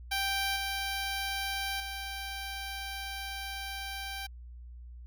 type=tone with level steps; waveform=10% pulse; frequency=784 Hz; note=G5; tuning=in tune; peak=-21 / -24 / -29 dBFS; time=0.11-4.27 s; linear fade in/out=10 ms; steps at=0.56 / 1.8 s; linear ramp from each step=2 ms; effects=added 60 Hz sine -44 dBFS peak until 5.06 s